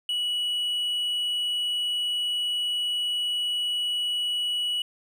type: tone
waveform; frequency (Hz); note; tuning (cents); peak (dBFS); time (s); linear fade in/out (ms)
triangle; 2935; F#7; -15; -23; 0.09-4.82; 2
effects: none